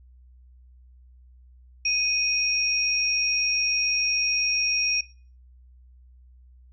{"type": "tone pair together", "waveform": "sine", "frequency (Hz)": [2489, 5593], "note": ["D#7", "F8"], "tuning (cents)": [0, 2], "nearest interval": "octave + major second", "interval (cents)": 1402, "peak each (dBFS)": -24, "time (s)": [1.85, 5.01], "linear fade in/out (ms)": 5, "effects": ["noise-tail reverb RT60 0.4 s tail -19 dB re dry", "added 62 Hz sine -49 dBFS peak until 6.72 s"]}